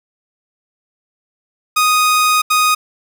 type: tone bursts at uneven times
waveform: sawtooth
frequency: 1244.5 Hz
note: D#6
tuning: in tune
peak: -7 dBFS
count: 2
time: 1.76-2.42 / 2.5-2.75 s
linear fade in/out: 10 ms
effects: none